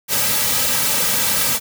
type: noise with comb filter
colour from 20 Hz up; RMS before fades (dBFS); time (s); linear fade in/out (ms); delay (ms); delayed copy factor
white; -18; 0.08-1.6; 50; 2.8; -0.85
effects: none